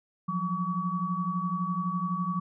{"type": "tone cluster", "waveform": "sine", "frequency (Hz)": [172.4, 184.3, 1134], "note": ["F3", "F#3", "C#6"], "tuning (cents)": [-22, -7, 39], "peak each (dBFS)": [-32, -32, -31], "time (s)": [0.28, 2.4], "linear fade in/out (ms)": 10, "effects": []}